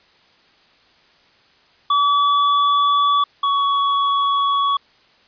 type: tone pair in turn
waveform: square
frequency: 1145 / 1123.4 Hz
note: D6 / C#6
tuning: -44 / +23 cents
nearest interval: unison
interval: 33 cents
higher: first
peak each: -14 / -16 dBFS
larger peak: first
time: 1.9-3.24 / 3.43-4.77 s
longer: neither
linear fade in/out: 5 ms
effects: white hiss -54 dBFS RMS until 5.27 s + resampled to 11025 Hz